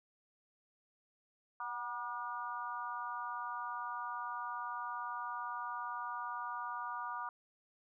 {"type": "harmonic tone with a mistuned harmonic", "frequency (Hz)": 240, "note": "B3", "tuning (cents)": -49, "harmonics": [3, 4, 5, 6], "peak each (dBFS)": [-49, -42, -42, -47], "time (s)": [1.6, 7.29], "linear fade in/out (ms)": 2, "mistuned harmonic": 3, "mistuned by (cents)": 53, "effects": []}